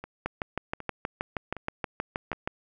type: two click trains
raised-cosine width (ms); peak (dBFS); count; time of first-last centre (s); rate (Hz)
0.5; -14 / -23; 15 / 4; 0.26-2.475 / 0.04-2.33; 6.32 / 1.31
effects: none